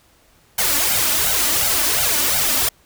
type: noise with flanger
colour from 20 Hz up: white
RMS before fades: -18 dBFS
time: 0.58-2.69 s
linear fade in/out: 5 ms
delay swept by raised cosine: 1.3 to 3.5 ms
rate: 2.8 Hz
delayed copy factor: +0.85
effects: pink hiss -55 dBFS RMS until 2.85 s